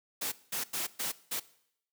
white noise bursts at uneven times, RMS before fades -34 dBFS, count 5, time 0.21-0.32 / 0.52-0.64 / 0.73-0.87 / 0.99-1.12 / 1.31-1.4 s, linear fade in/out 10 ms, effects noise-tail reverb RT60 0.7 s tail -19 dB re dry + high-pass 150 Hz 12 dB/octave

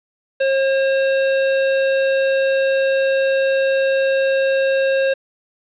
square tone, 538 Hz, C5, 48 cents sharp, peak -15 dBFS, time 0.4-5.14 s, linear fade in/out 10 ms, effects resampled to 8000 Hz + 7-bit

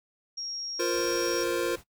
sine tone, 5588 Hz, F8, in tune, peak -33 dBFS, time 0.37-1.44 s, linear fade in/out 10 ms
square chord, F suspended fourth, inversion none, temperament equal, 349.2 / 466.2 / 523.3 Hz, F4 / Bb4 / C5, 0 / 0 / 0 cents, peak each -30 / -31 / -33 dBFS, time 0.79-1.76 s, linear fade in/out 10 ms
pink noise, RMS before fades -49 dBFS, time 0.91-1.84 s, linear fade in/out 50 ms
effects noise-tail reverb RT60 0.1 s tail -19 dB re dry

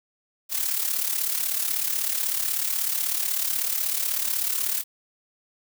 blue noise with amplitude modulation, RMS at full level -23 dBFS, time 0.49-4.84 s, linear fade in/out 50 ms, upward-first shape sine, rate 36.2 Hz, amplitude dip 65%, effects none

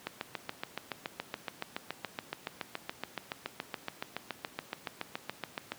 click train, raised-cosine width 0.3 ms, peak -18 dBFS, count 41, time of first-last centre 0.07-5.72 s, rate 7.08 Hz, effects pink hiss -54 dBFS RMS until 5.78 s + high-pass 150 Hz 12 dB/octave

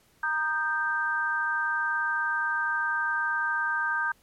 sine chord, Eb major, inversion second, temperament equal with one note detuned, 932.3 / 1228.8 / 1568 Hz, Bb5 / Eb6 / G6, 0 / -22 / 0 cents, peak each -32 / -32 / -26 dBFS, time 0.23-4.12 s, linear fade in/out 5 ms, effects pink hiss -63 dBFS RMS until 4.22 s + MP3 64 kbps

